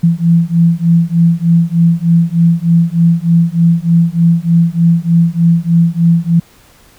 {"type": "beating tone pair", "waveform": "sine", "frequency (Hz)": [166.6, 169.9], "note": ["E3", "F3"], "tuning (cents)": [19, -47], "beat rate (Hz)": 3.3, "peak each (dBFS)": -10, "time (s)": [0.03, 6.4], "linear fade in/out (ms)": 10, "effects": ["pink hiss -45 dBFS RMS until 6.98 s"]}